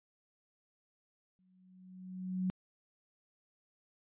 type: tone with exponential growth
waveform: sine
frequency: 185 Hz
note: F#3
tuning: in tune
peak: -29 dBFS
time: 1.39-2.5 s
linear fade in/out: 0 ms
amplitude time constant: 240 ms
effects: resampled to 8000 Hz